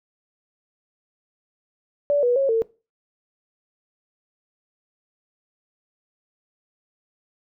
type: tone with pitch steps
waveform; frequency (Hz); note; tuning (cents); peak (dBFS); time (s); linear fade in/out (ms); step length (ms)
sine; 577 / 487.1 / 546 / 451.8; D5 / B4 / C#5 / A4; -31 / -24 / -26 / +46; -16; 2.1-2.62; 0; 130
effects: noise-tail reverb RT60 0.3 s tail -20 dB re dry